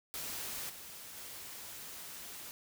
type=noise with level steps; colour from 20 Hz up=white; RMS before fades=-41 / -49 / -47 dBFS; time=0.14-2.51 s; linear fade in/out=0 ms; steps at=0.69 / 1.16 s; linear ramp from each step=10 ms; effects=none